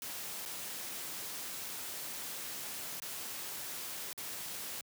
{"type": "noise with dropouts", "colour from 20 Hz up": "white", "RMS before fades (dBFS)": -42, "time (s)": [0.02, 4.81], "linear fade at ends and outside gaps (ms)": 1, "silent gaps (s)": [[0.453, 0.459], [3, 3.02], [4.13, 4.177]], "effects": ["high-pass 100 Hz 12 dB/octave"]}